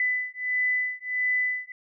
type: beating tone pair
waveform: sine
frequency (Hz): 1999 / 2000.5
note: B6 / B6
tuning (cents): +20 / +22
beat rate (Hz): 1.5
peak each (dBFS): -27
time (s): 0-1.72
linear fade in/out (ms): 2
effects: none